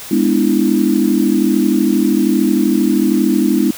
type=chord; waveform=sine; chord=E dominant seventh; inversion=first; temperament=just; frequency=206 / 247.2 / 296.7 / 329.6 Hz; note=G#3 / B3 / D4 / E4; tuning=-14 / +2 / +18 / 0 cents; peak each=-16 dBFS; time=0.11-3.71 s; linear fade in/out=5 ms; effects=white hiss -31 dBFS RMS until 3.77 s